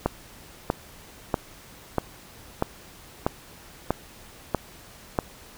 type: click train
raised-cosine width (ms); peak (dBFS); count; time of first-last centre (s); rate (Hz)
1; -7; 9; 0.06-5.188; 1.56
effects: pink hiss -48 dBFS RMS until 5.57 s